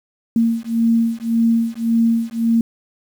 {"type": "beating tone pair", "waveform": "sine", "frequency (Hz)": [228.6, 230.4], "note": ["A#3", "A#3"], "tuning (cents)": [-34, -20], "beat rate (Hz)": 1.8, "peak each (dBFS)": -17, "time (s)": [0.36, 2.61], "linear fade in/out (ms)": 2, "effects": ["7-bit"]}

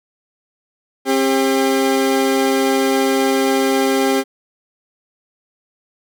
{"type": "tone pair together", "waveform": "30% pulse", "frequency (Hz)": [267.9, 400], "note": ["C4", "G4"], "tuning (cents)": [41, 35], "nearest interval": "perfect fifth", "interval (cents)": 694, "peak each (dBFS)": -14, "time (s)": [1.05, 4.24], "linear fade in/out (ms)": 50, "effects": []}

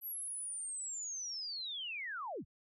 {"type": "linear sweep", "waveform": "sine", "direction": "down", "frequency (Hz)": [11840, 56], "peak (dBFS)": -39, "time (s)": [0.01, 2.45], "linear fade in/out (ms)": 50, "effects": []}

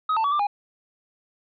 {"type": "tone with pitch steps", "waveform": "triangle", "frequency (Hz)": [1265, 892, 1138, 1185, 817], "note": ["D#6", "A5", "C#6", "D6", "G#5"], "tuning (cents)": [28, 23, 45, 15, -29], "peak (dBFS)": -18, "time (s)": [0.09, 0.47], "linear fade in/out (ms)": 5, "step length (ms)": 76, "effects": ["resampled to 11025 Hz"]}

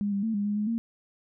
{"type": "tone with pitch steps", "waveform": "sine", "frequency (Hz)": [204.1, 199.1, 223.6, 203.4, 206.6, 209.8, 229.7], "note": ["G#3", "G3", "A3", "G#3", "G#3", "G#3", "A#3"], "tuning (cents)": [-30, 27, 28, -36, -9, 18, -25], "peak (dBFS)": -25, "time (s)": [0.01, 0.78], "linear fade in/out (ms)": 0, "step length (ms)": 110, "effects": []}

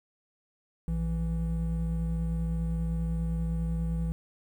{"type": "tone pair together", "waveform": "triangle", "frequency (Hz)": [58.44, 165.3], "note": ["A#1", "E3"], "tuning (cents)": [5, 5], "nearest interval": "octave + tritone", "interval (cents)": 1800, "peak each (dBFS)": -28, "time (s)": [0.88, 4.12], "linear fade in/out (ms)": 0, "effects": ["10-bit"]}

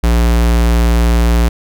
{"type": "tone", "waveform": "square", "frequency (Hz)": 58.27, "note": "A#1", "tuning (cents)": 0, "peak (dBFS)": -9, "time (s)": [0.03, 1.49], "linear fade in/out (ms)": 10, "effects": []}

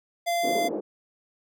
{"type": "tone", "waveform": "square", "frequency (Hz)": 689, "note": "F5", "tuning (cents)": -24, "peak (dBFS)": -24, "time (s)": [0.26, 0.69], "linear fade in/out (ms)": 20}
{"type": "band-pass noise", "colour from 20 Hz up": "white", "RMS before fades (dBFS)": -30, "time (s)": [0.43, 0.81], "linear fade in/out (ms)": 20, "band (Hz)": [240, 510], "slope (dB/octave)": 24}
{"effects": []}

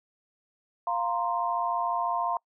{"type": "chord", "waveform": "sine", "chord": "F suspended fourth", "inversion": "none", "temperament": "equal", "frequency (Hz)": [698.5, 932.3, 1046.5], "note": ["F5", "Bb5", "C6"], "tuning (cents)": [0, 0, 0], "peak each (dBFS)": -30, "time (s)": [0.87, 2.37], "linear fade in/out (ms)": 2, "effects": ["noise-tail reverb RT60 0.1 s tail -26 dB re dry"]}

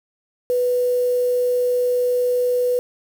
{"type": "tone with quantisation", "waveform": "sine", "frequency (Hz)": 493.9, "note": "B4", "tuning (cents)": 0, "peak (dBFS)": -16, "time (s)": [0.5, 2.79], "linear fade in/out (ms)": 0, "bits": 6, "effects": []}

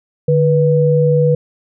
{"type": "tone pair together", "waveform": "sine", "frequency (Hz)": [149.38, 489], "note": ["D3", "B4"], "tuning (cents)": [30, -17], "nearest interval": "octave + major sixth", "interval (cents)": 2053, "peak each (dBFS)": -12, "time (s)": [0.28, 1.35], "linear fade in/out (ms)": 5, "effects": []}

